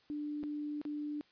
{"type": "tone with dropouts", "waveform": "sine", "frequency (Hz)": 296.2, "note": "D4", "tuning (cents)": 15, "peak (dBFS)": -36, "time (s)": [0.1, 1.21], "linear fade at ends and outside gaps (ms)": 0, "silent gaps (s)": [[0.431, 0.437], [0.815, 0.852]], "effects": ["white hiss -67 dBFS RMS until 1.31 s", "resampled to 11025 Hz"]}